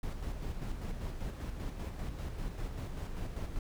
brown noise with tremolo, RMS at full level -37 dBFS, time 0.03-3.59 s, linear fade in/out 2 ms, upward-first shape square, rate 5.1 Hz, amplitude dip 40%, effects none

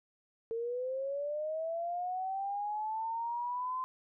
sine linear sweep, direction up, 450.1 to 1036 Hz, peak -33 dBFS, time 0.51-3.84 s, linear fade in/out 0 ms, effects none

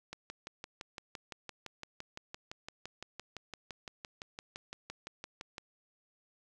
click train, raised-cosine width 0.2 ms, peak -25 dBFS, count 33, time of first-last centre 0.13-5.581 s, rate 5.87 Hz, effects none

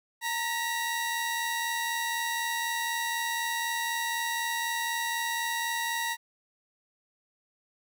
sawtooth tone pair together, 922.5 / 1929 Hz, A#5 / B6, -18 / -41 cents, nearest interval octave + minor second, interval 1277 cents, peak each -28 dBFS, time 0.21-6.17 s, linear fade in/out 50 ms, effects none

